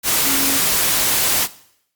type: tone in noise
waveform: sine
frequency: 273.5 Hz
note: C#4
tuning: 23 cents flat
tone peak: -24 dBFS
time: 0.23-0.6 s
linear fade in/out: 50 ms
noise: white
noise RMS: -17 dBFS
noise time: 0.03-1.48 s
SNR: -10 dB
effects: noise-tail reverb RT60 0.7 s tail -18 dB re dry + Opus 48 kbps